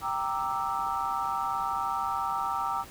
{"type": "chord", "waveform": "sine", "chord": "E half-diminished seventh", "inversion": "first", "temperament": "equal with one note detuned", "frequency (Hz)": [784, 932.3, 1178.1, 1318.5], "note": ["G5", "Bb5", "D6", "E6"], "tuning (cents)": [0, 0, 5, 0], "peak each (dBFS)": -33, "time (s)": [0.01, 2.85], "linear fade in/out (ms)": 50, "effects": ["pink hiss -48 dBFS RMS until 2.9 s"]}